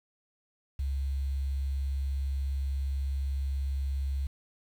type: tone with quantisation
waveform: sine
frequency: 68.3 Hz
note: C#2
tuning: 25 cents flat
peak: -28 dBFS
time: 0.79-4.27 s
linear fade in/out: 5 ms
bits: 9
effects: none

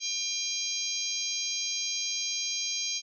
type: harmonic tone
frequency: 801 Hz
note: G5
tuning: 37 cents sharp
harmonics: 3 / 4 / 5 / 6 / 7 / 8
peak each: -39 / -38 / -37 / -36 / -37 / -34 dBFS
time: 0-3.02 s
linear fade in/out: 50 ms
effects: none

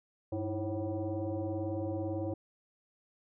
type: tone with frequency modulation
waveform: sine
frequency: 116.54 Hz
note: A#2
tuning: in tune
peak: -32 dBFS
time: 0.32-2.34 s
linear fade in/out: 5 ms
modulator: 215 Hz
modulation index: 2.3
effects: none

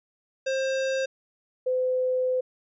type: tone pair in turn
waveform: square / sine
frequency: 531 / 509.6 Hz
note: C5 / C5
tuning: +25 / -46 cents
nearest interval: minor second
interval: 71 cents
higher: first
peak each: -25 / -22 dBFS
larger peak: second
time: 0.46-1.06 / 1.66-2.41 s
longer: second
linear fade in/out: 10 ms
effects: resampled to 16000 Hz

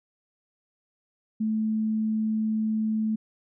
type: tone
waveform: sine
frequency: 218.1 Hz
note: A3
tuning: 15 cents flat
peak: -23 dBFS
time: 1.4-3.16 s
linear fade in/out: 10 ms
effects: none

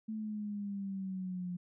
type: exponential sweep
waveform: sine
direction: down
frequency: 220 to 176.7 Hz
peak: -36 dBFS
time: 0.08-1.57 s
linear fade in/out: 10 ms
effects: none

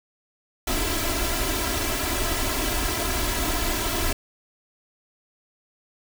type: noise with comb filter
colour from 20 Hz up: pink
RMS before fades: -25 dBFS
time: 0.67-4.13 s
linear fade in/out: 5 ms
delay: 3 ms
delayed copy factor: +0.95
effects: none

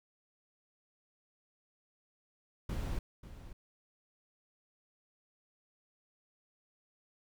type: noise with echo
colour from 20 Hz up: brown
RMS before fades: -36 dBFS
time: 2.69-2.99 s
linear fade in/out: 5 ms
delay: 540 ms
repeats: 1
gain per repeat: -13 dB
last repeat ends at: 3.53 s
effects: none

